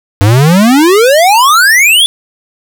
square exponential sweep, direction up, 95 to 3510 Hz, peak -4 dBFS, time 0.21-2.06 s, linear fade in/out 0 ms, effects none

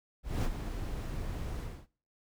brown noise with ADSR envelope, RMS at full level -28 dBFS, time 0.23-1.87 s, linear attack 210 ms, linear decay 46 ms, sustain -9 dB, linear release 270 ms, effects noise-tail reverb RT60 0.4 s tail -20 dB re dry

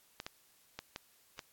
clicks, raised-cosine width 0.2 ms, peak -23 dBFS, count 5, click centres 0.201 / 0.265 / 0.79 / 0.961 / 1.392 s, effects white hiss -67 dBFS RMS until 1.52 s + AAC 64 kbps

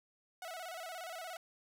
sawtooth tone with vibrato, 693 Hz, F5, 14 cents flat, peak -39 dBFS, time 0.42-1.37 s, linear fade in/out 2 ms, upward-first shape square, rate 17 Hz, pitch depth 99 cents each way, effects none

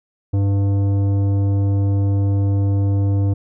sine tone with tanh clipping, 99.3 Hz, G2, 23 cents sharp, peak -16 dBFS, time 0.33-3.34 s, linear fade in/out 10 ms, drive 12 dB, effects none

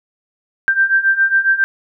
sine beating tone pair, 1570 / 1577.3 Hz, G6 / G6, +2 / +10 cents, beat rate 7.3 Hz, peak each -16 / -13 dBFS, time 0.68-1.64 s, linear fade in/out 0 ms, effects none

